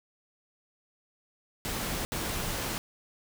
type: noise bursts at uneven times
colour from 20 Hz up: pink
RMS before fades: -33 dBFS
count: 2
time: 1.65-2.05 / 2.12-2.78 s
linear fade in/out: 0 ms
effects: none